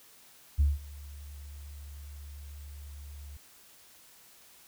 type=tone with ADSR envelope; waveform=sine; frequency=71.9 Hz; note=D2; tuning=36 cents flat; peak=-18 dBFS; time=0.58-3.37 s; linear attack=22 ms; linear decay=180 ms; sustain=-24 dB; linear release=4 ms; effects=tanh soft clip ceiling -17 dBFS + white hiss -57 dBFS RMS until 4.67 s